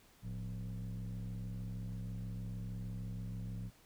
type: tone with frequency modulation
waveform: sine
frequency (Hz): 110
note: A2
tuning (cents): 0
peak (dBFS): -37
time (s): 0.22-3.71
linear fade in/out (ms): 50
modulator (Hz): 66.4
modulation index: 1.1
effects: tanh soft clip ceiling -38 dBFS + pink hiss -65 dBFS RMS until 3.85 s